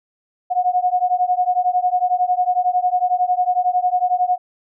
sine beating tone pair, 720 / 731 Hz, F#5 / F#5, -47 / -21 cents, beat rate 11 Hz, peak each -18 dBFS, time 0.5-4.38 s, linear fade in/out 20 ms, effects none

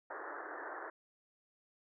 white band-pass noise, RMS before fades -45 dBFS, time 0.1-0.9 s, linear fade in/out 5 ms, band 300 to 1800 Hz, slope 96 dB/octave, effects none

